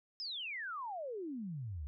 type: exponential sweep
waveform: sine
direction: down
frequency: 5274 to 66.3 Hz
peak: -39 dBFS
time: 0.2-1.87 s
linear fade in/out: 0 ms
effects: none